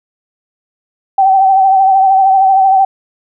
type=tone with vibrato; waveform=sine; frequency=770 Hz; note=G5; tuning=31 cents flat; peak=-5 dBFS; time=1.18-2.85 s; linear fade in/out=5 ms; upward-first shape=sine; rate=13 Hz; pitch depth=38 cents each way; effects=none